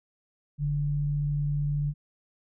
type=tone pair together; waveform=sine; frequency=43.33 / 144.9 Hz; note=F1 / D3; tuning=-13 / -23 cents; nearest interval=octave + major sixth; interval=2090 cents; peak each=-34 / -25 dBFS; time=0.58-1.94 s; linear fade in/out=50 ms; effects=none